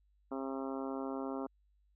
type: harmonic tone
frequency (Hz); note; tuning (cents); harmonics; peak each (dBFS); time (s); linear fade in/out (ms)
134.5; C3; +48; 2 / 3 / 4 / 5 / 6 / 7 / 8 / 9 / 10; -39 / -43 / -45 / -47 / -49 / -50 / -51 / -52 / -53; 0.31-1.47; 10
effects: added 50 Hz sine -68 dBFS peak until 1.95 s